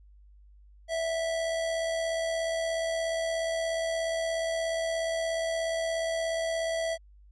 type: tone with amplitude modulation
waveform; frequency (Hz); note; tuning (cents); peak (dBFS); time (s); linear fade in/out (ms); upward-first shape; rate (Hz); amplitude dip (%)
square; 657; E5; -6; -27; 0.88-6.98; 50; sine; 76.9; 35
effects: added 50 Hz sine -52 dBFS peak until 7.31 s + resampled to 22050 Hz